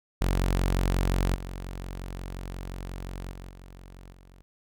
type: tone with level steps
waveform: sawtooth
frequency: 45.64 Hz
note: F#1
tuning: 23 cents flat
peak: -19 / -31 / -36 / -41 / -47 dBFS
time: 0.21-4.42 s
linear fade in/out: 0 ms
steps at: 1.35 / 3.31 / 3.49 / 4.12 s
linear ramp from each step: 5 ms
effects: none